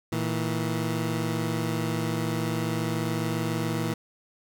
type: tone pair together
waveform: 20% pulse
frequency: 114.52 / 161.6 Hz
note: A#2 / E3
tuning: -30 / -34 cents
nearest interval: tritone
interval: 596 cents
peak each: -24 dBFS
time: 0.12-3.94 s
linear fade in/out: 5 ms
effects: none